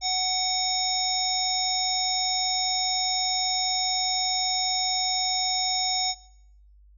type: harmonic tone with a mistuned harmonic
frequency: 746 Hz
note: F#5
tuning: 14 cents sharp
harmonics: 1 / 3 / 5 / 7 / 9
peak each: -29 / -36 / -30 / -26 / -32 dBFS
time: 0.01-6.15 s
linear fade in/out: 50 ms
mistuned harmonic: 7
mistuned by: +50 cents
effects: noise-tail reverb RT60 0.7 s tail -21 dB re dry + added 50 Hz sine -51 dBFS peak until 6.97 s